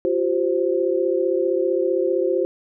sine chord, F suspended second, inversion none, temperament equal with one note detuned, 349.2 / 384.6 / 523.3 Hz, F4 / G4 / C5, 0 / -33 / 0 cents, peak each -22 dBFS, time 0.05-2.45 s, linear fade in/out 0 ms, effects none

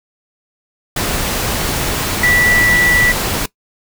sine tone in noise, 1959 Hz, B6, 15 cents flat, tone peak -10 dBFS, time 2.23-3.12 s, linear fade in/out 5 ms, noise pink, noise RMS -18 dBFS, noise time 0.96-3.46 s, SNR +5 dB, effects noise-tail reverb RT60 0.1 s tail -20 dB re dry

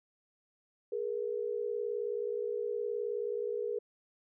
sine tone pair together, 417.1 / 476.2 Hz, G#4 / A#4, +7 / +37 cents, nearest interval major second, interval 230 cents, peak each -35 / -35 dBFS, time 0.92-3.79 s, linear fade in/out 5 ms, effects none

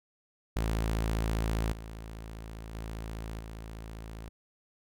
sawtooth tone with level steps, 55 Hz, A1, in tune, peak -24 / -37 / -33 / -37 dBFS, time 0.56-4.29 s, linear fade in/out 5 ms, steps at 1.72 / 2.74 / 3.39 s, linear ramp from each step 10 ms, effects none

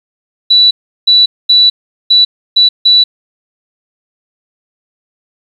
sine tone bursts at uneven times, 3951 Hz, B7, in tune, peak -3 dBFS, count 6, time 0.5-0.71 / 1.07-1.26 / 1.49-1.7 / 2.1-2.25 / 2.56-2.69 / 2.85-3.04 s, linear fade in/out 10 ms, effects 7-bit

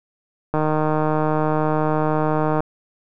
click train, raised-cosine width 1 ms, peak -7 dBFS, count 319, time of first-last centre 0.54-2.605 s, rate 154 Hz, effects none

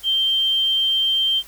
sine tone, 3146 Hz, G7, 6 cents sharp, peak -16 dBFS, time 0.03-1.43 s, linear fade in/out 50 ms, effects added 50 Hz sine -51 dBFS peak until 1.47 s + white hiss -45 dBFS RMS until 1.47 s

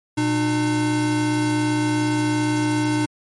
square tone pair together, 120 / 302.6 Hz, B2 / D#4, -49 / -48 cents, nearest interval octave + major third, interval 1601 cents, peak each -25 / -20 dBFS, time 0.17-3.06 s, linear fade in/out 10 ms, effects MP3 48 kbps

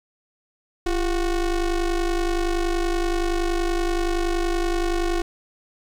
square ring-modulated tone, 184.3 Hz, F#3, 7 cents flat, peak -18 dBFS, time 0.86-5.22 s, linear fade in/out 5 ms, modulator 159 Hz, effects low-pass 9000 Hz 12 dB/octave + 9-bit

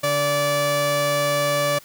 sawtooth tone pair together, 145 / 580 Hz, D3 / D5, -22 / -22 cents, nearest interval 2 octaves, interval 2400 cents, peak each -24 / -15 dBFS, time 0.03-1.79 s, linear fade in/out 10 ms, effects white hiss -48 dBFS RMS until 1.84 s

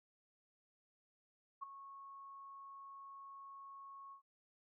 sine tone with ADSR envelope, 1100 Hz, C#6, 14 cents flat, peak -39 dBFS, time 1.61-4.22 s, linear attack 22 ms, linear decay 7 ms, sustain -12 dB, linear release 99 ms, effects none

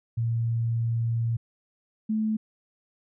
sine tone pair in turn, 115.6 / 217.3 Hz, A#2 / A3, -14 / -21 cents, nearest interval major seventh, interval 1093 cents, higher second, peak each -23 / -23 dBFS, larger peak neither, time 0.17-1.37 / 2.09-2.37 s, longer first, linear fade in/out 10 ms, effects none

